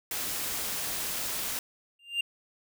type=noise; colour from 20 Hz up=white; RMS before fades=-33 dBFS; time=0.11-1.59 s; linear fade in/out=2 ms
type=tone with exponential growth; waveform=triangle; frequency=2794 Hz; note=F7; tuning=in tune; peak=-21 dBFS; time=1.99-2.21 s; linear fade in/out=5 ms; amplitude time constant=46 ms
effects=none